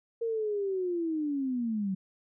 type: linear sweep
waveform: sine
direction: down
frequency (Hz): 466.2 to 185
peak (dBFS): -28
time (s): 0.21-1.95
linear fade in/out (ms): 10
effects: none